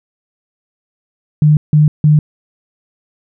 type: tone bursts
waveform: sine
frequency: 151.1 Hz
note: D3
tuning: 50 cents sharp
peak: -5 dBFS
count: 3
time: 1.42-2.19 s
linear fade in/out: 2 ms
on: 150 ms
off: 160 ms
effects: none